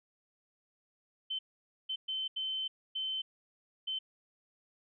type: tone bursts at uneven times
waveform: sine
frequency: 3075 Hz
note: G7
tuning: 34 cents flat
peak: -33 dBFS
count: 6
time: 1.3-1.39 / 1.89-1.96 / 2.08-2.28 / 2.36-2.68 / 2.95-3.22 / 3.87-3.99 s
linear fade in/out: 10 ms
effects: none